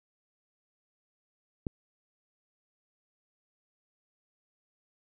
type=click; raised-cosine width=3 ms; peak=-19 dBFS; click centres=1.668 s; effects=none